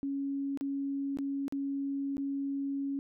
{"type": "tone with dropouts", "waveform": "sine", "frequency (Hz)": 277.2, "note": "C#4", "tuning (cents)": 0, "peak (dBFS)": -31, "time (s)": [0.03, 2.99], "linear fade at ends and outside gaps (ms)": 0, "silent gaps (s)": [[0.574, 0.61], [1.172, 1.187], [1.481, 1.524], [2.169, 2.18]], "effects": []}